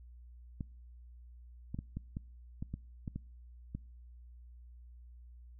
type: clicks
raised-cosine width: 5 ms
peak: -26 dBFS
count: 10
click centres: 0.608 / 1.745 / 1.789 / 1.97 / 2.169 / 2.625 / 2.74 / 3.078 / 3.16 / 3.75 s
effects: noise-tail reverb RT60 0.6 s tail -26 dB re dry + added 60 Hz sine -51 dBFS peak until 5.59 s